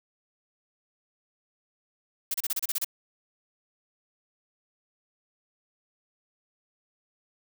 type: noise bursts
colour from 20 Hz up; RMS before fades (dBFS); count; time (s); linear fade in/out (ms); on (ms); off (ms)
blue; -28; 9; 2.31-2.846; 5; 32; 31
effects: none